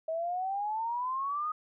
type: exponential sweep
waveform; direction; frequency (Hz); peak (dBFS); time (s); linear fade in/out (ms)
sine; up; 635 to 1256; -30; 0.08-1.52; 5
effects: none